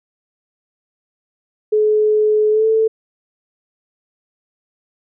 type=tone with pitch glide; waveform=sine; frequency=426.9 to 442.2 Hz; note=G#4 to A4; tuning=+48 to +9 cents; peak=-11 dBFS; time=1.72-2.88 s; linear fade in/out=10 ms; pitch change=+61 cents; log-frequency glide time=2.51-2.66 s; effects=none